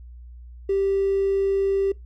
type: tone with hard clipping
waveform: triangle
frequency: 392 Hz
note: G4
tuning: in tune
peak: -19 dBFS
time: 0.69-1.92 s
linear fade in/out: 5 ms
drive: 3 dB
effects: noise-tail reverb RT60 0.2 s tail -23 dB re dry + added 60 Hz sine -39 dBFS peak until 2.05 s

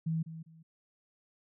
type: tone with echo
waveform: sine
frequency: 161.8 Hz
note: E3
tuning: 32 cents flat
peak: -29 dBFS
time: 0.06-0.23 s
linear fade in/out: 10 ms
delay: 200 ms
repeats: 2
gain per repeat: -12 dB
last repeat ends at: 0.63 s
effects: none

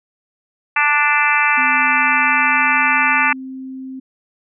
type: harmonic tone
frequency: 293.7 Hz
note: D4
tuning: in tune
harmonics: 3 / 4 / 5 / 6 / 7 / 8 / 9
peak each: -20 / -20 / -20 / -20 / -20 / -20 / -20 dBFS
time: 0.76-3.33 s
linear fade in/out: 5 ms
type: tone with pitch glide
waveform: sine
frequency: 259.4 to 262.4 Hz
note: C4 to C4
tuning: -15 to +5 cents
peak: -27 dBFS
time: 1.57-4 s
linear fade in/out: 10 ms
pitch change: +20 cents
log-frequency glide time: 2.09-3.54 s
effects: none

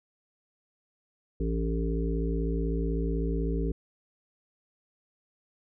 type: harmonic tone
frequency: 56 Hz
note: A1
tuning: 31 cents sharp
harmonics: 1 / 3 / 5 / 7 / 8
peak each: -28 / -33 / -35 / -36 / -37 dBFS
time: 1.4-3.72 s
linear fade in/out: 5 ms
effects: none

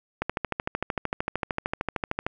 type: click train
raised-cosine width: 0.5 ms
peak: -11 dBFS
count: 28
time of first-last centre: 0.22-2.265 s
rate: 13.2 Hz
effects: none

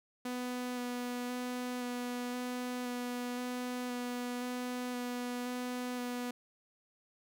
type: tone with vibrato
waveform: sawtooth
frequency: 246.9 Hz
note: B3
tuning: in tune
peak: -32 dBFS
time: 0.25-6.31 s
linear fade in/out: 5 ms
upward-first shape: square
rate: 0.96 Hz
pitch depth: 10 cents each way
effects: none

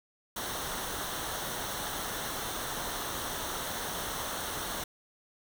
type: noise with comb filter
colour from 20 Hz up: pink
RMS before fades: -36 dBFS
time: 0.36-4.84 s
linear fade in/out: 5 ms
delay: 0.41 ms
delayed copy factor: -0.6
effects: none

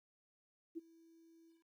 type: tone with ADSR envelope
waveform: sine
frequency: 329.6 Hz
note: E4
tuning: in tune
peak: -39 dBFS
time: 0.75-1.65 s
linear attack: 26 ms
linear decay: 22 ms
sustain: -23 dB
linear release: 170 ms
effects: 13-bit

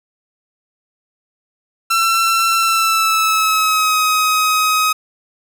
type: tone with pitch glide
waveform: sawtooth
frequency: 1346 to 1263.1 Hz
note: E6 to D#6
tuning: +36 to +26 cents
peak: -9 dBFS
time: 1.9-4.93 s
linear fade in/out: 10 ms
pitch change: -110 cents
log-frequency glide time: 2.58-3.97 s
effects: none

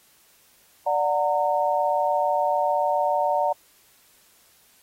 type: chord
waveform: sine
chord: D augmented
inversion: none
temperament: just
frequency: 587.3 / 734.2 / 917.7 Hz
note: D5 / F#5 / A#5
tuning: 0 / -14 / -27 cents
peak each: -24 dBFS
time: 0.86-3.53 s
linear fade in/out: 10 ms
effects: white hiss -58 dBFS RMS until 4.82 s + AAC 48 kbps

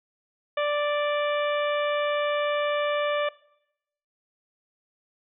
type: harmonic tone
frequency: 587.3 Hz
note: D5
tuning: in tune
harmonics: 1 / 2 / 3 / 4 / 5 / 6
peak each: -24 / -30 / -34 / -36 / -38 / -40 dBFS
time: 0.57-3.29 s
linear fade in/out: 5 ms
effects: noise-tail reverb RT60 0.8 s tail -21 dB re dry

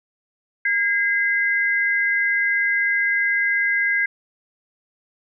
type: tone pair together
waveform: sine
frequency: 1626 / 2049 Hz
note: G#6 / C7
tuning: -37 / -37 cents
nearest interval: major third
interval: 400 cents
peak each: -20 dBFS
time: 0.65-4.06 s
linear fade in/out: 5 ms
effects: none

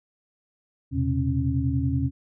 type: tone cluster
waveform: sine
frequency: 81.2 / 122.2 / 132.7 / 272.9 Hz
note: E2 / B2 / C3 / C#4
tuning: -26 / -18 / +25 / -27 cents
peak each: -27 dBFS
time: 0.91-2.11 s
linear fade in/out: 50 ms
effects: none

